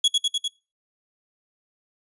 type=tone with echo; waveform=40% pulse; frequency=3347 Hz; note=G#7; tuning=13 cents sharp; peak=-14 dBFS; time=0.04-0.08 s; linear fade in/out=5 ms; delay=100 ms; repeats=4; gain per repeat=-2 dB; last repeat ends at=0.48 s; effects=noise-tail reverb RT60 0.3 s tail -23 dB re dry + resampled to 24000 Hz